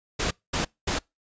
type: noise bursts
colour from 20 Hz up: pink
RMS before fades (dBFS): -26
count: 3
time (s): 0.19-0.99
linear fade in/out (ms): 10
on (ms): 120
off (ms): 220
effects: noise-tail reverb RT60 0.2 s tail -25 dB re dry + resampled to 16000 Hz